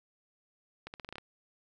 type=accelerating click train; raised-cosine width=0.3 ms; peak=-26 dBFS; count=8; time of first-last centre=0.87-1.183 s; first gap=69 ms; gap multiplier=0.85; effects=none